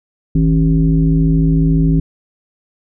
sine tone with frequency modulation, 160 Hz, D#3, 49 cents sharp, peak -9 dBFS, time 0.35-2 s, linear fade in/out 5 ms, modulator 114 Hz, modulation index 1, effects none

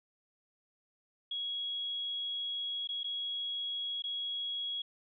sine tone with dropouts, 3322 Hz, G#7, in tune, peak -34 dBFS, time 1.31-4.82 s, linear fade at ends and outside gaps 5 ms, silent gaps 2.874-2.889 / 3.033-3.042 / 4.022-4.039 s, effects none

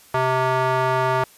square tone with band-pass filter, 129.7 Hz, C3, 15 cents flat, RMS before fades -20 dBFS, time 0.14-1.24 s, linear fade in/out 5 ms, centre 970 Hz, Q 1.5, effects white hiss -50 dBFS RMS until 1.37 s + resampled to 32000 Hz

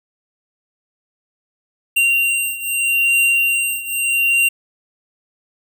square beating tone pair, 2766 / 2766.8 Hz, F7 / F7, -17 / -17 cents, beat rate 0.8 Hz, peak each -17 / -20 dBFS, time 1.96-4.49 s, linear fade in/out 10 ms, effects none

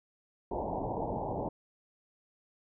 white low-pass noise, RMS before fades -35 dBFS, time 0.51-1.49 s, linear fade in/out 5 ms, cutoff 940 Hz, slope 96 dB/octave, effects none

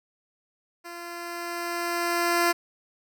10% pulse tone with level ramp, 344.4 Hz, F4, 24 cents flat, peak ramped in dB -30 to -11 dBFS, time 0.84-2.53 s, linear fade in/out 20 ms, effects none

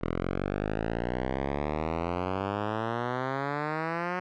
5% pulse exponential sweep, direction up, 41.11 to 183.6 Hz, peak -17 dBFS, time 0.01-4.2 s, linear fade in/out 10 ms, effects low-pass 2000 Hz 12 dB/octave

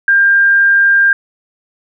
sine tone, 1598 Hz, G6, 33 cents sharp, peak -6 dBFS, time 0.08-1.13 s, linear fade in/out 2 ms, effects none

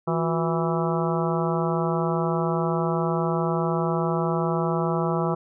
harmonic tone with a mistuned harmonic, 164.81 Hz, E3, in tune, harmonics 1 / 2 / 3 / 4 / 5 / 6 / 7 / 8, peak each -25 / -28 / -30 / -31 / -32 / -33 / -33 / -34 dBFS, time 0.07-5.35 s, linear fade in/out 10 ms, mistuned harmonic 2, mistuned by +140 cents, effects none

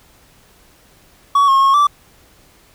triangle tone with pitch steps, 1126 / 1082 / 1089 / 1164 Hz, C#6 / C#6 / C#6 / D6, +27 / -42 / -31 / -16 cents, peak -7 dBFS, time 1.35-1.87 s, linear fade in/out 5 ms, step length 130 ms, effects pink hiss -50 dBFS RMS until 2.74 s

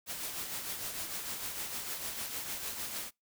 white noise with tremolo, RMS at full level -37 dBFS, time 0.06-3.11 s, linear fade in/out 50 ms, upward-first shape triangle, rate 6.6 Hz, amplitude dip 50%, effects noise-tail reverb RT60 0.2 s tail -26 dB re dry

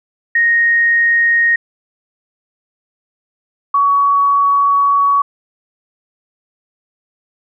sine tone pair in turn, 1864.7 / 1125.9 Hz, A#6 / C#6, 0 / +27 cents, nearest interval major sixth, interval 873 cents, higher first, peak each -9 dBFS, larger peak neither, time 0.35-1.56 / 3.74-5.22 s, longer second, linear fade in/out 5 ms, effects none

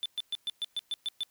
triangle tone bursts, 3520 Hz, A7, in tune, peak -28 dBFS, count 9, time 0.03-1.233 s, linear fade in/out 0 ms, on 27 ms, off 120 ms, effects white hiss -69 dBFS RMS until 1.3 s

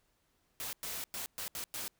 white noise bursts at uneven times, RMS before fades -40 dBFS, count 6, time 0.6-0.73 / 0.83-1.04 / 1.14-1.26 / 1.38-1.48 / 1.55-1.64 / 1.74-1.88 s, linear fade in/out 0 ms, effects pink hiss -75 dBFS RMS until 1.99 s

